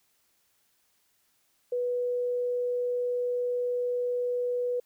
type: tone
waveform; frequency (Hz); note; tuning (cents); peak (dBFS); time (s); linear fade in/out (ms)
sine; 490.9; B4; -10; -26; 1.72-4.8; 5
effects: white hiss -70 dBFS RMS until 4.85 s